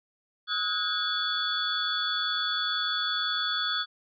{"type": "tone cluster", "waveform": "sine", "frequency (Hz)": [1278, 1456, 1626, 3431, 4457], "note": ["D#6", "F#6", "G#6", "A7", "C#8"], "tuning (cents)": [46, -28, -37, -44, 9], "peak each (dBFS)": [-34, -33, -38, -29, -34], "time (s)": [0.47, 3.86], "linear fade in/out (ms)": 50, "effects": []}